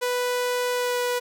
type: tone with pitch glide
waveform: sawtooth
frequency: 493.9 to 490.5 Hz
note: B4 to B4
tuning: 0 to -12 cents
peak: -19 dBFS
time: 0.01-1.2 s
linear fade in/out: 20 ms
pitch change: -12 cents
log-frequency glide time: 0.72-0.99 s
effects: none